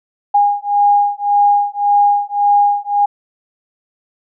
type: beating tone pair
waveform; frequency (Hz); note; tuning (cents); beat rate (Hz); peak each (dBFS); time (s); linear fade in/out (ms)
sine; 816 / 817.8; G#5 / G#5; -31 / -27; 1.8; -13; 0.34-3.06; 10
effects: none